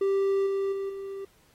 triangle tone with level steps, 392 Hz, G4, in tune, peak -20 / -23 / -27 / -32 dBFS, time 0.01-1.25 s, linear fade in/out 5 ms, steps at 0.46 / 0.72 / 0.89 s, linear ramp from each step 10 ms, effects pink hiss -63 dBFS RMS until 1.54 s + AAC 48 kbps

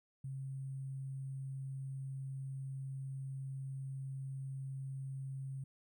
sine tone with sample-and-hold, 134.6 Hz, C3, 49 cents sharp, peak -40 dBFS, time 0.24-5.64 s, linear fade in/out 5 ms, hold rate 8820 Hz, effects none

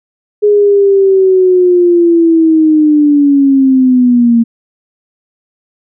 sine linear sweep, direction down, 417.9 to 229.4 Hz, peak -4 dBFS, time 0.42-4.44 s, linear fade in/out 20 ms, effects none

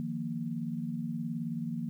sine chord, Eb suspended second, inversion none, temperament equal, 155.56 / 174.61 / 233.1 Hz, Eb3 / F3 / Bb3, 0 / 0 / 0 cents, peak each -38 / -38 / -35 dBFS, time 0-1.89 s, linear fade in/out 0 ms, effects 11-bit

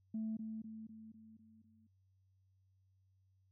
sine tone with echo, 220 Hz, A3, in tune, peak -36 dBFS, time 0.14-0.37 s, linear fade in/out 5 ms, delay 250 ms, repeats 6, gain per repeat -5 dB, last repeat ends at 1.87 s, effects tanh soft clip ceiling -33 dBFS + added 95 Hz sine -70 dBFS peak until 3.51 s

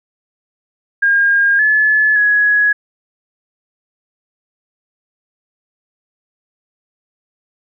sine tone with pitch steps, 1617 / 1720 / 1676 Hz, G#6 / A6 / G#6, -47 / -40 / +15 cents, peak -9 dBFS, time 1.02-2.73 s, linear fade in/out 10 ms, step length 570 ms, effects none

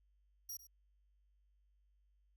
20% pulse tone with echo, 5690 Hz, F8, 31 cents sharp, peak -38 dBFS, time 0.49-0.57 s, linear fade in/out 5 ms, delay 100 ms, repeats 1, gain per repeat -14 dB, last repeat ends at 0.67 s, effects added 50 Hz sine -70 dBFS peak until 2.36 s

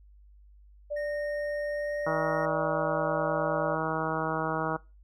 sine tone, 587.3 Hz, D5, in tune, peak -29 dBFS, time 0.9-3.76 s, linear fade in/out 20 ms
triangle tone with pitch glide, 1847 to 1860.9 Hz, A#6 to A#6, -16 to -3 cents, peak -37 dBFS, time 0.96-2.46 s, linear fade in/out 10 ms, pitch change +13 cents, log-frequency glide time 1.7-1.96 s
harmonic tone, 159.2 Hz, D#3, 40 cents sharp, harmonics 1 / 2 / 3 / 4 / 5 / 6 / 7 / 8 / 9, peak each -36 / -36 / -36 / -36 / -36 / -36 / -36 / -36 / -36 dBFS, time 2.06-4.77 s, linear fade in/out 10 ms
effects noise-tail reverb RT60 0.3 s tail -23 dB re dry + added 50 Hz sine -52 dBFS peak until 5.03 s

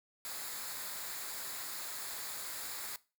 white noise with comb filter, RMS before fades -42 dBFS, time 0.25-2.96 s, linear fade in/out 0 ms, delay 0.34 ms, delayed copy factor -0.55, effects noise-tail reverb RT60 0.3 s tail -19 dB re dry

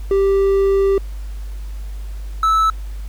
triangle tone pair in turn, 392 / 1308.7 Hz, G4 / E6, 0 / -13 cents, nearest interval octave + major sixth, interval 2087 cents, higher second, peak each -10 dBFS, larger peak neither, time 0.11-0.98 / 2.43-2.7 s, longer first, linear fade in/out 2 ms, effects added 50 Hz sine -25 dBFS peak until 3.08 s + pink hiss -47 dBFS RMS until 3.08 s

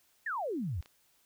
sine exponential sweep, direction down, 1900 to 71.4 Hz, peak -32 dBFS, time 0.26-0.81 s, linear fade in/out 5 ms
clicks, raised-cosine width 0.2 ms, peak -36 dBFS, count 2, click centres 0.826 / 0.859 s
effects white hiss -69 dBFS RMS until 1.25 s

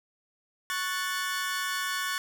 sawtooth chord, F# minor, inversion second, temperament equal, 1108.7 / 1480 / 1760 Hz, C#6 / F#6 / A6, 0 / 0 / 0 cents, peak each -30 dBFS, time 0.7-2.18 s, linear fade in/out 0 ms, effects none

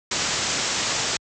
white low-pass noise, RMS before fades -25 dBFS, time 0.11-1.17 s, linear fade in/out 5 ms, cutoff 7700 Hz, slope 96 dB/octave, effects high-pass 60 Hz 12 dB/octave

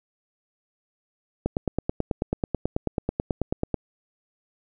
click train, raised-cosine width 2 ms, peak -10 dBFS, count 22, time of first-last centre 1.46-3.743 s, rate 9.2 Hz, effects none

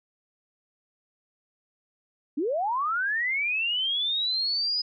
sine linear sweep, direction up, 260.7 to 5020 Hz, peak -24 dBFS, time 2.37-4.82 s, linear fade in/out 10 ms, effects none

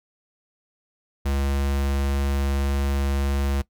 square tone, 69.3 Hz, C#2, in tune, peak -22 dBFS, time 1.25-3.62 s, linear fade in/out 10 ms, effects noise-tail reverb RT60 0.1 s tail -19 dB re dry

